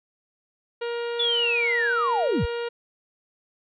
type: harmonic tone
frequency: 472.1 Hz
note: A#4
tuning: 22 cents sharp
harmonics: 1 / 2 / 3 / 4 / 5 / 6 / 7 / 8 / 9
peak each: -27 / -38 / -38 / -43 / -45 / -42 / -48 / -50 / -50 dBFS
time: 0.81-2.69 s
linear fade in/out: 10 ms
type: linear sweep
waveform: sine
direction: down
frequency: 3500 to 31.01 Hz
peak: -21 dBFS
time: 1.19-2.46 s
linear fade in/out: 10 ms
effects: none